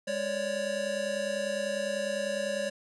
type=tone cluster; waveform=square; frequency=205.8 / 551 / 581 Hz; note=G#3 / C#5 / D5; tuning=-16 / -11 / -19 cents; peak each=-40 / -33 / -34 dBFS; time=0.07-2.7 s; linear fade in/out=10 ms; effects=resampled to 24000 Hz + 11-bit

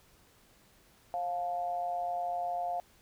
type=tone with amplitude modulation; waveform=sine; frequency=704 Hz; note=F5; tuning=14 cents sharp; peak=-28 dBFS; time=1.14-2.8 s; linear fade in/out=0 ms; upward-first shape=sine; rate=168 Hz; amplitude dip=65%; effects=pink hiss -63 dBFS RMS until 3.01 s

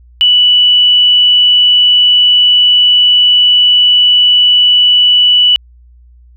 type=tone; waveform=sine; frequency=2960 Hz; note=F#7; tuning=in tune; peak=-4 dBFS; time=0.21-5.56 s; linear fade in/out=0 ms; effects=added 60 Hz sine -38 dBFS peak until 6.36 s

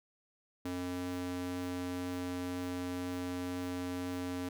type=tone with high-pass filter; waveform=square; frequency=89.8 Hz; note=F2; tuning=49 cents sharp; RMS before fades=-38 dBFS; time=0.65-4.49 s; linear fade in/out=5 ms; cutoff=200 Hz; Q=3; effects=none

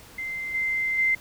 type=tone with level steps; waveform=sine; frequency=2080 Hz; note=C7; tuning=11 cents flat; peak=-29 / -23 / -19 dBFS; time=0.18-1.15 s; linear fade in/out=5 ms; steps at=0.54 / 0.98 s; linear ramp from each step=10 ms; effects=pink hiss -48 dBFS RMS until 1.2 s

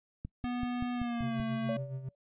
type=click train; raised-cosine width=5 ms; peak=-26 dBFS; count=7; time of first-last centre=0.25-1.399 s; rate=5.22 Hz
type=tone with pitch glide; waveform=square; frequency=245.2 to 224.8 Hz; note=B3 to A3; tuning=-12 to +37 cents; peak=-33 dBFS; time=0.44-1.77 s; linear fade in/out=5 ms; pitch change=-151 cents; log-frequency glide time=0.94-1.41 s
type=tone with tremolo; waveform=triangle; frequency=131.5 Hz; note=C3; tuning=9 cents sharp; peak=-32 dBFS; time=1.22-2.09 s; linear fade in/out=5 ms; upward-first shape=sine; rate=7.2 Hz; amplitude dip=65%
type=tone with exponential decay; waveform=sine; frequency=572 Hz; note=D5; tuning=46 cents flat; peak=-30 dBFS; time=1.69-2.15 s; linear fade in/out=2 ms; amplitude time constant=100 ms
effects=noise-tail reverb RT60 0.1 s tail -26 dB re dry + resampled to 8000 Hz

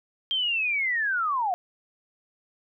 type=linear sweep; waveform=sine; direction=down; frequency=3200 to 689 Hz; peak=-23 dBFS; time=0.31-1.54 s; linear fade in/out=0 ms; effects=none

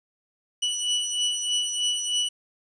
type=beating tone pair; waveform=sawtooth; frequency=2952 / 2955.2 Hz; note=F#7 / F#7; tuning=-5 / -3 cents; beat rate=3.2 Hz; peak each=-22 / -26 dBFS; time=0.62-2.29 s; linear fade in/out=10 ms; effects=resampled to 22050 Hz + 9-bit

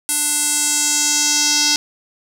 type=tone with band-pass filter sweep; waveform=square; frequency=295.2 Hz; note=D4; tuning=9 cents sharp; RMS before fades=-17 dBFS; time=0.09-1.76 s; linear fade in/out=0 ms; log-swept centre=9700 to 5300 Hz; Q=2.9; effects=none

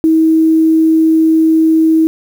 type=tone with quantisation; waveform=sine; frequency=320.4 Hz; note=E4; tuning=49 cents flat; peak=-6 dBFS; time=0.04-2.07 s; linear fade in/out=0 ms; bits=6; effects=none

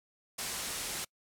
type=low-pass noise; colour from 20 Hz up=white; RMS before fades=-38 dBFS; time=0.38-1.05 s; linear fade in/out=10 ms; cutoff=11000 Hz; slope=24 dB/octave; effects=noise-tail reverb RT60 0.1 s tail -26 dB re dry

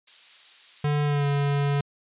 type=noise; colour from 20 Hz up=violet; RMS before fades=-35 dBFS; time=0.07-0.84 s; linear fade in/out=5 ms
type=tone with pitch glide; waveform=square; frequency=146.83 to 142.32 Hz; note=D3 to C#3; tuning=0 to +46 cents; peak=-22 dBFS; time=0.84-1.81 s; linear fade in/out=5 ms; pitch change=-54 cents; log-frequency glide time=1.04-1.26 s
effects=resampled to 8000 Hz

